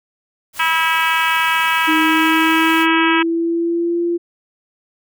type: noise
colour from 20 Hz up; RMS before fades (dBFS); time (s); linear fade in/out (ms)
white; -33; 0.53-2.87; 50
type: harmonic tone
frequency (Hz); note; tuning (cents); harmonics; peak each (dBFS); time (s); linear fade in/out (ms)
324.6; E4; -27; 3 / 4 / 5 / 6 / 7 / 8 / 9 / 10; -19 / -21 / -20 / -25 / -23 / -22 / -26 / -28; 0.59-3.23; 10
type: tone with pitch glide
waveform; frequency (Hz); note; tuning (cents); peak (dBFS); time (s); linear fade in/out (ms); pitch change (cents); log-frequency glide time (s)
sine; 313.2 to 343.5; D#4 to F4; +11 to -29; -15; 1.87-4.18; 20; +160; 1.99-4.01
effects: none